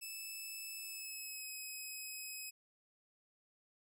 10% pulse tone with pitch glide, 2621 to 2543 Hz, E7 to D#7, -11 to +37 cents, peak -36 dBFS, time 0.01-2.51 s, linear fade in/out 20 ms, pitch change -52 cents, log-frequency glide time 0.77-1.52 s, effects none

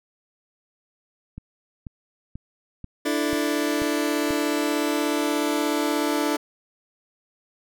click train, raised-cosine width 5 ms, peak -23 dBFS, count 7, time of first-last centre 1.38-4.307 s, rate 2.05 Hz
sawtooth chord, D suspended second, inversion none, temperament just, 293.7 / 330.4 / 440.5 Hz, D4 / E4 / A4, 0 / +4 / +2 cents, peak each -20 / -23 / -25 dBFS, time 3.05-6.37 s, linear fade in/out 10 ms
effects none

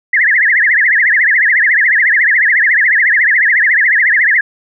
sine tone with vibrato, 1864.7 Hz, A#6, in tune, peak -7 dBFS, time 0.13-4.41 s, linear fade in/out 5 ms, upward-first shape triangle, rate 14 Hz, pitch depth 250 cents each way, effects none

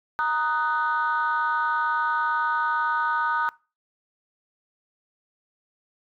sine chord, D# minor, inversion second, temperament just, 933.4 / 1244.5 / 1493.4 Hz, A#5 / D#6 / F#6, +2 / 0 / +16 cents, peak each -25 dBFS, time 0.19-3.49 s, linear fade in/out 0 ms, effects noise-tail reverb RT60 0.3 s tail -22 dB re dry + tanh soft clip ceiling -15 dBFS

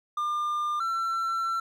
triangle tone pair in turn, 1200 / 1347 Hz, D6 / E6, +37 / +37 cents, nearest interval major second, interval 200 cents, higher second, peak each -24 dBFS, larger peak neither, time 0.17-0.8 / 0.8-1.6 s, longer second, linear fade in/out 5 ms, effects none

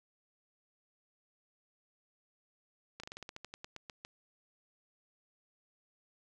slowing click train, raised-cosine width 0.2 ms, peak -27 dBFS, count 14, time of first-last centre 3-4.049 s, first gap 35 ms, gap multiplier 1.13, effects none

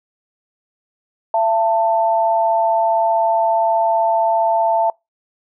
sine tone pair together, 674 / 889.3 Hz, E5 / A5, +38 / +18 cents, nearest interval perfect fourth, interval 480 cents, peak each -16 dBFS, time 1.34-4.9 s, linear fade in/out 2 ms, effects noise-tail reverb RT60 0.2 s tail -24 dB re dry

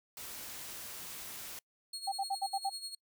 white noise, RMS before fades -45 dBFS, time 0.17-1.59 s, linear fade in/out 2 ms
30% pulse tone with tremolo, 4300 Hz, C8, 47 cents sharp, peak -35 dBFS, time 1.93-2.95 s, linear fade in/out 5 ms, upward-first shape sine, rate 10 Hz, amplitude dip 70%
sine tone bursts, 784 Hz, G5, in tune, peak -30 dBFS, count 6, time 2.07-2.697 s, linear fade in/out 10 ms, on 52 ms, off 63 ms
effects noise-tail reverb RT60 0.1 s tail -26 dB re dry

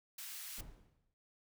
white high-pass noise, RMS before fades -47 dBFS, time 0.18-0.61 s, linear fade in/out 5 ms, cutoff 1500 Hz, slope 12 dB/octave
brown noise with exponential decay, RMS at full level -46 dBFS, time 0.58-1.14 s, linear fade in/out 0 ms, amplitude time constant 120 ms
effects none

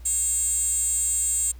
10% pulse tone with high-pass filter, 546 Hz, C#5, 26 cents flat, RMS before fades -24 dBFS, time 0.05-1.52 s, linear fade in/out 10 ms, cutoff 7900 Hz, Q 9.5, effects added 60 Hz sine -39 dBFS peak until 1.59 s + pink hiss -57 dBFS RMS until 1.59 s

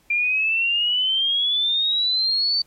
sine exponential sweep, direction up, 2377 to 4575 Hz, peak -18 dBFS, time 0.1-2.62 s, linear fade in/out 5 ms, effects pink hiss -60 dBFS RMS until 2.66 s + AAC 48 kbps

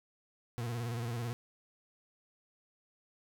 40% pulse tone with vibrato, 117.9 Hz, A#2, 20 cents sharp, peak -34 dBFS, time 0.58-1.33 s, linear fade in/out 0 ms, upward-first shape square, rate 18 Hz, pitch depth 55 cents each way, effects none

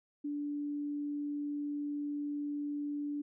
sine tone, 291.1 Hz, D4, 15 cents flat, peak -34 dBFS, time 0.24-3.22 s, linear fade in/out 10 ms, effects none

